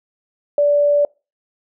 sine tone, 581 Hz, D5, 19 cents flat, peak -11 dBFS, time 0.58-1.05 s, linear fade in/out 2 ms, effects noise-tail reverb RT60 0.3 s tail -26 dB re dry

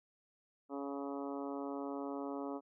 harmonic tone, 140 Hz, C#3, 18 cents sharp, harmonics 2 / 3 / 4 / 5 / 6 / 7 / 8 / 9, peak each -41 / -45 / -47 / -49 / -51 / -52 / -53 / -54 dBFS, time 0.69-2.61 s, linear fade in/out 50 ms, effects none

